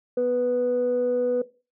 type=tone pair together; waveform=sine; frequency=246.8 / 493.6 Hz; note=B3 / B4; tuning=-1 / -1 cents; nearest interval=octave; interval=1200 cents; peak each=-29 / -19 dBFS; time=0.17-1.42 s; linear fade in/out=5 ms; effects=noise-tail reverb RT60 0.3 s tail -17 dB re dry + tanh soft clip ceiling -16 dBFS